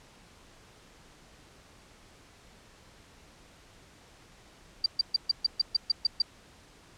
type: tone bursts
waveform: sine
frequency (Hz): 4699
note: D8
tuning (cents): 0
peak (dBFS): -20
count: 10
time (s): 4.84-6.22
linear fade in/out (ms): 5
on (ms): 21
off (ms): 130
effects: pink hiss -56 dBFS RMS until 6.97 s + low-pass 8000 Hz 12 dB/octave